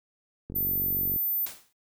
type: click train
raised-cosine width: 3 ms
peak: -25 dBFS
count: 32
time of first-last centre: 0.5-1.161 s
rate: 46.9 Hz
type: tone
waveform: sine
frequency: 14080 Hz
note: A9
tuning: in tune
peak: -25 dBFS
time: 0.55-1.46 s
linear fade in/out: 10 ms
type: noise with exponential decay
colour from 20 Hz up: white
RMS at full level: -35 dBFS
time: 1.46-1.73 s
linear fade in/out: 5 ms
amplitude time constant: 58 ms
effects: noise-tail reverb RT60 0.1 s tail -25 dB re dry